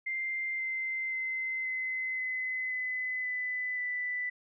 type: tone with pitch steps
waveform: sine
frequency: 2093 / 2077 / 2062 / 2046 / 2031 / 2016 / 2001 / 1985.8 Hz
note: C7 / C7 / C7 / C7 / B6 / B6 / B6 / B6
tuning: 0 / -13 / -26 / -39 / +48 / +35 / +22 / +9 cents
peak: -31 dBFS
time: 0.06-4.3 s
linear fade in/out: 10 ms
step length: 530 ms
effects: none